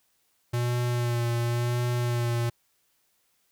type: tone with vibrato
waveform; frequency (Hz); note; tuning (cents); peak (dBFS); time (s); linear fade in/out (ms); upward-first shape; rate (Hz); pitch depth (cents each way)
square; 120; B2; -49; -25; 0.53-2.5; 10; sine; 0.93; 26
effects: white hiss -70 dBFS RMS until 3.51 s